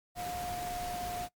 sine tone in noise, 712 Hz, F5, 33 cents sharp, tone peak -36 dBFS, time 0.15-1.29 s, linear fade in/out 50 ms, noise pink, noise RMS -42 dBFS, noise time 0.15-1.29 s, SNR +3 dB, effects noise-tail reverb RT60 0.1 s tail -20 dB re dry + MP3 96 kbps

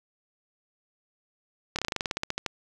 slowing click train, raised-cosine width 0.2 ms, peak -11 dBFS, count 15, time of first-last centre 1.76-2.463 s, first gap 27 ms, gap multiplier 1.09, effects none

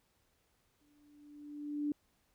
sine tone with exponential growth, 293.7 Hz, D4, in tune, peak -30 dBFS, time 0.81-1.92 s, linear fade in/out 2 ms, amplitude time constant 240 ms, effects pink hiss -75 dBFS RMS until 2.34 s

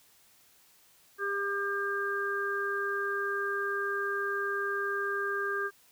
harmonic tone, 400 Hz, G4, 35 cents sharp, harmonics 1 / 3 / 4, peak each -34 / -35 / -32 dBFS, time 1.18-5.71 s, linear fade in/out 50 ms, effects white hiss -62 dBFS RMS until 5.91 s

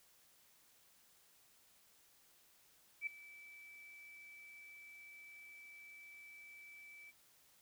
sine tone with ADSR envelope, 2312 Hz, D7, 28 cents flat, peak -35 dBFS, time 3.01-7.12 s, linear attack 58 ms, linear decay 5 ms, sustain -19 dB, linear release 32 ms, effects white hiss -69 dBFS RMS until 7.61 s

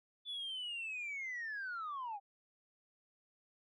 sine linear sweep, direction down, 3490 to 774 Hz, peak -38 dBFS, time 0.25-2.2 s, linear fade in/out 50 ms, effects tanh soft clip ceiling -37 dBFS

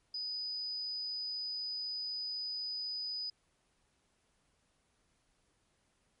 sine tone, 4978 Hz, D#8, in tune, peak -36 dBFS, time 0.14-3.3 s, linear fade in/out 5 ms, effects pink hiss -75 dBFS RMS until 6.2 s + MP3 48 kbps

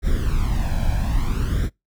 brown noise with flanger, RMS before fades -20 dBFS, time 0.02-1.7 s, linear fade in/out 50 ms, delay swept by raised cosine 0.54 to 1.26 ms, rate 0.6 Hz, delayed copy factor +0.75, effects noise-tail reverb RT60 0.2 s tail -26 dB re dry

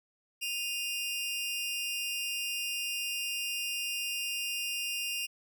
sawtooth tone pair together, 2489 / 2791 Hz, D#7 / F7, 0 / -2 cents, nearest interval major second, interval 198 cents, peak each -36 / -30 dBFS, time 0.41-5.27 s, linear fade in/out 20 ms, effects none

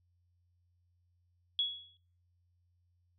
sine tone with exponential decay, 3357 Hz, G#7, 18 cents sharp, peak -26 dBFS, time 1.59-1.97 s, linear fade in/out 1 ms, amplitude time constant 82 ms, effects noise-tail reverb RT60 0.5 s tail -25 dB re dry + added 88 Hz sine -70 dBFS peak until 3.18 s

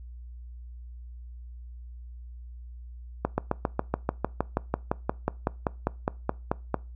slowing click train, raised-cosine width 1 ms, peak -10 dBFS, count 21, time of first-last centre 3.25-6.743 s, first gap 130 ms, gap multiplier 1.03, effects noise-tail reverb RT60 0.3 s tail -22 dB re dry + added 60 Hz sine -40 dBFS peak until 6.95 s

